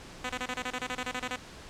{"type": "tone bursts", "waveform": "5% pulse", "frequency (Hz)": 251.6, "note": "B3", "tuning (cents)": 32, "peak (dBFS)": -20, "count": 14, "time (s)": [0.24, 1.361], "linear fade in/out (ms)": 5, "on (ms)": 55, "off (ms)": 27, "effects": ["pink hiss -47 dBFS RMS until 1.69 s", "low-pass 7000 Hz 12 dB/octave"]}